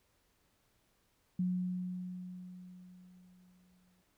sine tone with exponential decay, 181.5 Hz, F#3, 33 cents flat, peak -29 dBFS, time 1.39-4.02 s, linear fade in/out 5 ms, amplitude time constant 570 ms, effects pink hiss -74 dBFS RMS until 4.17 s

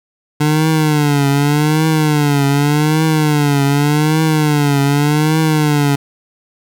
25% pulse tone with vibrato, 148.9 Hz, D3, 24 cents sharp, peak -7 dBFS, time 0.4-5.96 s, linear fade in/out 10 ms, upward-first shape triangle, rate 0.85 Hz, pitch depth 120 cents each way, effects none

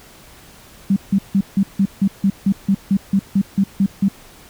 sine tone bursts, 196 Hz, G3, in tune, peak -11 dBFS, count 15, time 0.9-4.085 s, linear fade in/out 5 ms, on 63 ms, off 160 ms, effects pink hiss -44 dBFS RMS until 4.49 s

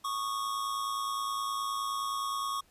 square tone pair together, 1108.7 / 1218.3 Hz, C#6 / D#6, 0 / -37 cents, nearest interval major second, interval 163 cents, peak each -33 / -39 dBFS, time 0.04-2.61 s, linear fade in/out 10 ms, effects pink hiss -65 dBFS RMS until 2.7 s + resampled to 32000 Hz

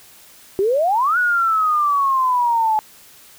sine exponential two-way sweep, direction up then down, 372.2 to 1480 to 854 Hz, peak -14 dBFS, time 0.59-2.79 s, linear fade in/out 0 ms, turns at 1.18 s, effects white hiss -46 dBFS RMS until 3.38 s

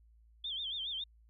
sine tone with vibrato, 3364 Hz, G#7, 22 cents sharp, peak -36 dBFS, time 0.44-1.04 s, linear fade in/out 5 ms, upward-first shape sine, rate 7.2 Hz, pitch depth 150 cents each way, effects added 56 Hz sine -60 dBFS peak until 1.29 s

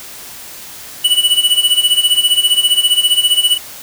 square tone with tremolo, 2953 Hz, F#7, 4 cents flat, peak -7 dBFS, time 1.04-3.58 s, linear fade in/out 10 ms, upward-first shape sine, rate 15 Hz, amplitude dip 80%, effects white hiss -32 dBFS RMS until 3.82 s

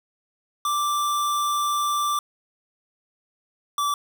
square tone pair in turn, 1174.7 / 1159.9 Hz, D6 / D6, 0 / -22 cents, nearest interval unison, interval 22 cents, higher first, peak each -22 dBFS, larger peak neither, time 0.65-2.19 / 3.78-3.94 s, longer first, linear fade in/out 2 ms, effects 8-bit

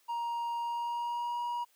triangle tone with pitch glide, 940 to 957.5 Hz, A#5 to A#5, +14 to +46 cents, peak -30 dBFS, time 0.08-1.65 s, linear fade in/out 20 ms, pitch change +32 cents, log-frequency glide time 0.59-1.4 s, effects white hiss -68 dBFS RMS until 1.75 s + high-pass 300 Hz 12 dB/octave

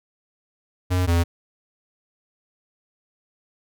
square tone pair in turn, 90.8 / 85.2 Hz, F#2 / F2, -32 / -42 cents, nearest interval minor second, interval 110 cents, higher first, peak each -19 / -17 dBFS, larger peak second, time 0.9-1.07 / 1.07-1.24 s, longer neither, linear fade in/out 20 ms, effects none

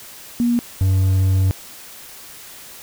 sine / triangle tone pair in turn, 238.7 / 94.73 Hz, A#3 / F#2, +41 / +41 cents, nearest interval octave + major third, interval 1600 cents, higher first, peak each -14 / -11 dBFS, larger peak second, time 0.4-0.59 / 0.81-1.51 s, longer second, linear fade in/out 0 ms, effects white hiss -39 dBFS RMS until 2.82 s

